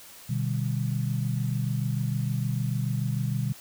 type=chord; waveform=sine; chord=G major; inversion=first; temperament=equal with one note detuned; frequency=123.47 / 150.18 / 196 Hz; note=B2 / D3 / G3; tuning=0 / +39 / 0 cents; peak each=-27 / -30 / -33 dBFS; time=0.29-3.53 s; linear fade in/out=10 ms; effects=white hiss -48 dBFS RMS until 3.6 s